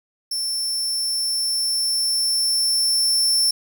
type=tone with level ramp; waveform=sawtooth; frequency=5380 Hz; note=E8; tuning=34 cents sharp; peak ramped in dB=-20 to -13 dBFS; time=0.31-3.51 s; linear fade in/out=5 ms; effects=9-bit